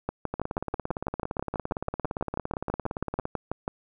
two click trains, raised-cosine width 1 ms, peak -14 / -16 dBFS, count 23 / 52, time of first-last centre 0.09-3.679 / 0.34-3.254 s, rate 6.13 / 17.5 Hz, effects none

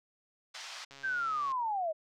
white band-pass noise, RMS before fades -45 dBFS, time 0.54-0.85 s, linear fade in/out 10 ms, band 700 to 5600 Hz, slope 24 dB/octave
click train, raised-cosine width 0.2 ms, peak -33 dBFS, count 85, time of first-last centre 0.91-1.519 s, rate 138 Hz
sine linear sweep, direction down, 1593 to 608 Hz, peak -30 dBFS, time 1.03-1.93 s, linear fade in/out 20 ms
effects none

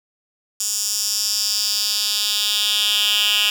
10% pulse tone with high-pass filter sweep, 207.7 Hz, G#3, in tune, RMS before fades -20 dBFS, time 0.6-3.5 s, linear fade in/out 2 ms, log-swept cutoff 6500 to 2800 Hz, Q 3.1, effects none

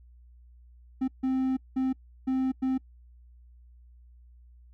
triangle tone bursts at uneven times, 261.6 Hz, C4, in tune, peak -22 dBFS, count 5, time 1.01-1.08 / 1.23-1.57 / 1.76-1.93 / 2.27-2.52 / 2.62-2.78 s, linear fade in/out 10 ms, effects noise-tail reverb RT60 0.1 s tail -26 dB re dry + added 60 Hz sine -51 dBFS peak until 4.73 s

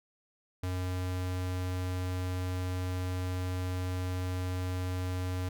square tone, 91.4 Hz, F#2, 21 cents flat, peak -32 dBFS, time 0.63-5.49 s, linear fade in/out 5 ms, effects none

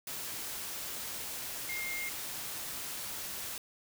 sine tone in noise, 2123 Hz, C7, 25 cents sharp, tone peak -36 dBFS, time 1.69-2.09 s, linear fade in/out 2 ms, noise white, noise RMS -40 dBFS, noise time 0.07-3.58 s, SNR +1 dB, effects none

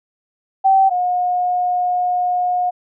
sine tone pair in turn, 772 / 720.2 Hz, G5 / F#5, -27 / -47 cents, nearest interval minor second, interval 120 cents, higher first, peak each -9 / -15 dBFS, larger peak first, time 0.64-0.9 / 0.9-2.71 s, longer second, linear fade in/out 20 ms, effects none

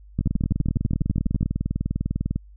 two click trains, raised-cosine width 5 ms, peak -10 / -11 dBFS, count 16 / 44, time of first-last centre 0.19-1.43 / 0.21-2.36 s, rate 12.1 / 20 Hz, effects added 50 Hz sine -44 dBFS peak until 2.56 s

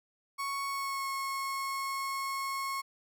35% pulse tone with pitch glide, 1108.7 to 1090.9 Hz, C#6 to C#6, 0 to -28 cents, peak -31 dBFS, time 0.38-2.82 s, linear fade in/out 20 ms, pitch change -28 cents, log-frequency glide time 0.67-1.07 s, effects none

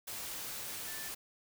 sine tone in noise, 1760 Hz, A6, in tune, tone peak -48 dBFS, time 0.87-1.09 s, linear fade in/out 10 ms, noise white, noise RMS -42 dBFS, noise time 0.07-1.15 s, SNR -9 dB, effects none

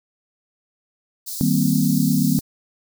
white high-pass noise, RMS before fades -30 dBFS, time 1.26-2.41 s, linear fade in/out 20 ms, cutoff 4100 Hz, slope 48 dB/octave
sine chord, C minor seventh, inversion first, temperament equal with one note detuned, 155.56 / 192.63 / 233.1 / 261.6 Hz, Eb3 / G3 / Bb3 / C4, 0 / -30 / 0 / 0 cents, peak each -21 dBFS, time 1.41-2.39 s, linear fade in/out 0 ms
effects none

